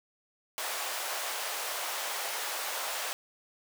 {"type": "high-pass noise", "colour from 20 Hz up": "pink", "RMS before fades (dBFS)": -35, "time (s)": [0.58, 3.13], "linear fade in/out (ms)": 0, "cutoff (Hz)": 570, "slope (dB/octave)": 24, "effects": []}